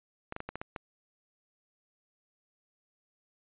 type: clicks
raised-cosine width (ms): 0.5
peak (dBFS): -22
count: 7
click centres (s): 0.324 / 0.364 / 0.404 / 0.49 / 0.556 / 0.615 / 0.762
effects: resampled to 8000 Hz